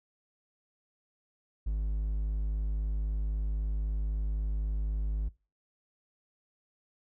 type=tone; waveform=triangle; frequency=51.91 Hz; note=G#1; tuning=in tune; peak=-26 dBFS; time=1.66-5.29 s; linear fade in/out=10 ms; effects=noise-tail reverb RT60 0.3 s tail -22 dB re dry

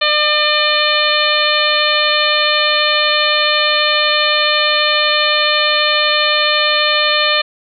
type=harmonic tone; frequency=601 Hz; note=D5; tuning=40 cents sharp; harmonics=1 / 2 / 3 / 4 / 5 / 6 / 7; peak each=-19 / -19 / -19 / -19 / -19 / -19 / -19 dBFS; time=0.01-7.42 s; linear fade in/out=10 ms; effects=none

